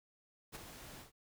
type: noise with ADSR envelope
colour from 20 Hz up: pink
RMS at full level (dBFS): -45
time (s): 0.52-1.12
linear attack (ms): 33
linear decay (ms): 17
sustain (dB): -7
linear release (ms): 130
effects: none